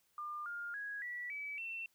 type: tone with pitch steps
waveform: sine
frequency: 1200 / 1410.7 / 1658.3 / 1949.4 / 2292 / 2694 Hz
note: D6 / F6 / G#6 / B6 / D7 / E7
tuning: +37 / +17 / -3 / -23 / -43 / +37 cents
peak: -40 dBFS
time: 0.18-1.86 s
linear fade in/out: 2 ms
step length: 280 ms
effects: white hiss -75 dBFS RMS until 1.94 s